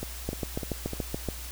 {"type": "two click trains", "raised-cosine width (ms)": 2, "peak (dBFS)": [-20, -16], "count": [4, 8], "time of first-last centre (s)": [[0.03, 0.934], [0.29, 1.287]], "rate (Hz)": [3.32, 7.02], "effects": ["added 60 Hz sine -39 dBFS peak until 1.51 s", "white hiss -42 dBFS RMS until 1.51 s"]}